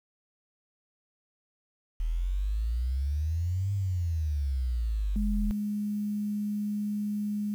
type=exponential two-way sweep; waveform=sine; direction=up then down; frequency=38.89 to 101.1 to 40.34 Hz; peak=-26 dBFS; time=2-5.51 s; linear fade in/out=0 ms; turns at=3.73 s
type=tone; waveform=sine; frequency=207.7 Hz; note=G#3; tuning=in tune; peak=-28 dBFS; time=5.16-7.54 s; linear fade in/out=0 ms
effects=9-bit